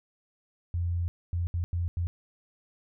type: tone bursts at uneven times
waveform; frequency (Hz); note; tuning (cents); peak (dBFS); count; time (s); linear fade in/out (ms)
sine; 86.5; F2; -16; -26; 5; 0.74-1.08 / 1.33-1.47 / 1.54-1.64 / 1.73-1.88 / 1.97-2.07; 0
effects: none